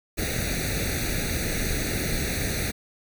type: noise with comb filter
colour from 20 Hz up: pink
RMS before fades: -27 dBFS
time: 0.17-2.72 s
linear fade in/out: 20 ms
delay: 0.48 ms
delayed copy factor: +1
effects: none